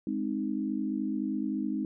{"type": "chord", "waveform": "sine", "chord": "Ab major", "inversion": "none", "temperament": "equal", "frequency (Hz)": [207.7, 261.6, 311.1], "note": ["Ab3", "C4", "Eb4"], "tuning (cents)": [0, 0, 0], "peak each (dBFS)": -33, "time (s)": [0.07, 1.85], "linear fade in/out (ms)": 2, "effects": []}